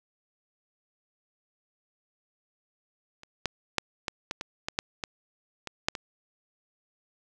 clicks, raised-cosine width 0.2 ms, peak -29 / -10 / -6 / -12 / -14 / -17 / -13 / -8 / -14 / -18 / -6 / -17 dBFS, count 12, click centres 3.234 / 3.457 / 3.783 / 4.082 / 4.311 / 4.411 / 4.685 / 4.789 / 5.038 / 5.673 / 5.885 / 5.952 s, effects none

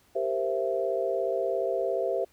sine chord, C dominant seventh, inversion second, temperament equal with one note detuned, 392 / 466.2 / 523.3 / 666.1 Hz, G4 / Bb4 / C5 / E5, 0 / 0 / 0 / +18 cents, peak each -31 / -33 / -30 / -30 dBFS, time 0.15-2.25 s, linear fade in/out 10 ms, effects pink hiss -63 dBFS RMS until 2.32 s

